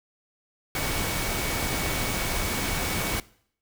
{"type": "tone in noise", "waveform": "sine", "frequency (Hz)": 2244, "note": "C#7", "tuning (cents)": 21, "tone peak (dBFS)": -36, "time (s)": [0.75, 3.2], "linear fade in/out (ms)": 2, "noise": "pink", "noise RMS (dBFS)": -28, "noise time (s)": [0.75, 3.2], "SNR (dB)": -11, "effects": ["noise-tail reverb RT60 0.6 s tail -21 dB re dry"]}